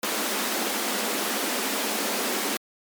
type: high-pass noise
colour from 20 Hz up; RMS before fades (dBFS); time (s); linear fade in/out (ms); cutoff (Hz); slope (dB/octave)
pink; -27; 0.03-2.57; 2; 200; 96
effects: MP3 96 kbps